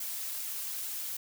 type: noise with flanger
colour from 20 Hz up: blue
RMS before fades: -37 dBFS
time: 0-1.17 s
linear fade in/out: 5 ms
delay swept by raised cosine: 1.6 to 5 ms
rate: 2.3 Hz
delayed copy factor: -0.5
effects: none